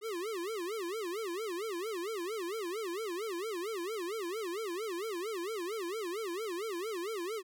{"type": "tone with vibrato", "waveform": "square", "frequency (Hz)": 392, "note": "G4", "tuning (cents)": 0, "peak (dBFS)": -36, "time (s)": [0.01, 7.43], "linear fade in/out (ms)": 50, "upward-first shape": "sine", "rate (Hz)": 4.4, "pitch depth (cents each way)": 260, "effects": []}